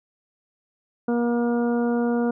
harmonic tone, 237.9 Hz, A#3, 35 cents sharp, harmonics 1 / 2 / 3 / 4 / 5 / 6, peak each -21 / -25 / -32 / -38 / -41 / -37 dBFS, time 1.08-2.31 s, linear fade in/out 5 ms, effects none

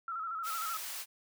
sine tone with vibrato, 1321 Hz, E6, 3 cents sharp, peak -35 dBFS, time 0.08-0.77 s, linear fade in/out 2 ms, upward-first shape square, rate 13 Hz, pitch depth 54 cents each way
white high-pass noise, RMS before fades -41 dBFS, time 0.43-1.06 s, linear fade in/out 50 ms, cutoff 790 Hz, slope 12 dB/octave
effects none

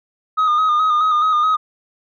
sine tone with vibrato, 1241 Hz, D#6, 5 cents flat, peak -10 dBFS, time 0.37-1.57 s, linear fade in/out 20 ms, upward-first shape square, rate 4.7 Hz, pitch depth 36 cents each way, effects tanh soft clip ceiling -12 dBFS

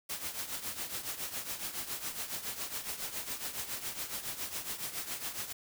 white noise with tremolo, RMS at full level -36 dBFS, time 0.09-5.53 s, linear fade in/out 10 ms, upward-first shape triangle, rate 7.2 Hz, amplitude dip 75%, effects none

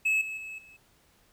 triangle tone with level steps, 2590 Hz, E7, 31 cents flat, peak -21 / -32 / -36 / -49 dBFS, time 0.05-0.77 s, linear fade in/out 10 ms, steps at 0.21 / 0.37 / 0.58 s, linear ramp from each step 5 ms, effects pink hiss -64 dBFS RMS until 1.32 s

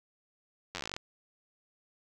slowing click train, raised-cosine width 0.2 ms, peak -19 dBFS, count 14, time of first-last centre 0.75-0.965 s, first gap 10 ms, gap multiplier 1.08, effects none

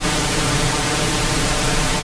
pink noise with comb filter, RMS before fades -18 dBFS, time 0-2.03 s, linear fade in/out 50 ms, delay 6.7 ms, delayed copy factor +0.95, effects resampled to 22050 Hz

